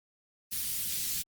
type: band-stop noise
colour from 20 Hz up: white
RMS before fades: -33 dBFS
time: 0.51-1.23 s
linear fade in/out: 20 ms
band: 170 to 3100 Hz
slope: 12 dB/octave
effects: Opus 32 kbps